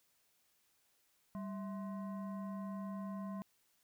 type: tone with frequency modulation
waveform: sine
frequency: 196 Hz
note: G3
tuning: in tune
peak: -40 dBFS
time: 1.35-3.42 s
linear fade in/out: 0 ms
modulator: 850 Hz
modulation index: 0.58
effects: white hiss -75 dBFS RMS until 3.83 s